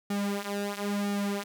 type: tone with flanger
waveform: sawtooth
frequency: 202.5 Hz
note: G#3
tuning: 43 cents flat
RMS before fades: -31 dBFS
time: 0.1-1.44 s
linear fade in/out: 5 ms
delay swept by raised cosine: 1.9 to 5.9 ms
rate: 1 Hz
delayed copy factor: -0.8
effects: none